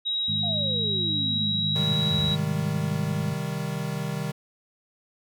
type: tone with pitch glide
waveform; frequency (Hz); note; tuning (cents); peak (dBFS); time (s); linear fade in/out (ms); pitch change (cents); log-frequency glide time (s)
sine; 3828 to 3870; A#7 to B7; +45 to -36; -24; 0.05-2.36; 20; +19; 0.51-2.12
type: harmonic tone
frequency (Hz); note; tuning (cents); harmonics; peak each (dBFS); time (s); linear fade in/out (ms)
51.91; G#1; 0; 2 / 3 / 4; -33 / -33 / -33; 0.28-3.34; 5
type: exponential sweep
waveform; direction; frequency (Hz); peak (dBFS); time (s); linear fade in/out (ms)
sine; down; 723 to 73; -34; 0.43-2.32; 5
type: chord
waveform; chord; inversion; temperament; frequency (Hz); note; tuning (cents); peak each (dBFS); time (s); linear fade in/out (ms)
square; C minor; none; equal; 130.81 / 155.56 / 196; C3 / Eb3 / G3; 0 / 0 / 0; -34 / -31 / -34; 1.75-4.32; 10
effects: none